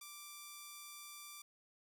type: tone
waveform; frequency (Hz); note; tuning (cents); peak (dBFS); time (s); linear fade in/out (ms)
5% pulse; 1174.7; D6; 0; -38; 0.01-1.42; 5
effects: none